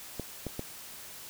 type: clicks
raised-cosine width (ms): 2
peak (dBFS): -21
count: 3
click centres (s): 0.197 / 0.467 / 0.594
effects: white hiss -46 dBFS RMS until 1.29 s